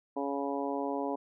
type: harmonic tone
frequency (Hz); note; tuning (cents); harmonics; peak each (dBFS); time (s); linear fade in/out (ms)
140; C#3; +18; 2 / 3 / 4 / 5 / 6 / 7; -35 / -37 / -38 / -39 / -40 / -40; 0.16-1.16; 10
effects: none